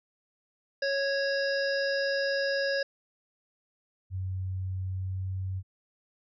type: harmonic tone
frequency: 552 Hz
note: C#5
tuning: 7 cents flat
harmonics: 1 / 3 / 5 / 7 / 9 / 10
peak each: -28 / -31 / -45 / -46 / -36 / -45 dBFS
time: 0.82-2.83 s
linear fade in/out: 5 ms
type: tone with pitch glide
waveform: sine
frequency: 93.6 to 94.31 Hz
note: F#2 to F#2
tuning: +20 to +34 cents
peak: -30 dBFS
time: 4.1-5.63 s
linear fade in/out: 50 ms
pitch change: +14 cents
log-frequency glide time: 4.85-5.31 s
effects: none